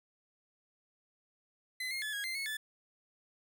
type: tone with pitch steps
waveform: 30% pulse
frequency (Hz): 2030 / 2136 / 1721 / 1645 / 2081 / 2191 / 1739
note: B6 / C7 / A6 / G#6 / C7 / C#7 / A6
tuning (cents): +47 / +35 / -39 / -17 / -10 / -21 / -21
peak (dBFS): -33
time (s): 1.8-2.57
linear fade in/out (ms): 5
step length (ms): 110
effects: none